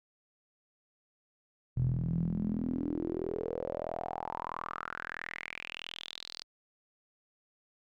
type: tone with band-pass filter sweep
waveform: sawtooth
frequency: 41.53 Hz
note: E1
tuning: 14 cents sharp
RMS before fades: -36 dBFS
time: 1.76-6.44 s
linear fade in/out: 10 ms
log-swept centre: 120 to 4700 Hz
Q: 6.4
effects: none